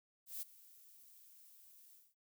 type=noise with ADSR envelope; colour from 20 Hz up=violet; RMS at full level=-42 dBFS; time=0.26-2.15 s; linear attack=160 ms; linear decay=14 ms; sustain=-20 dB; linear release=220 ms; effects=none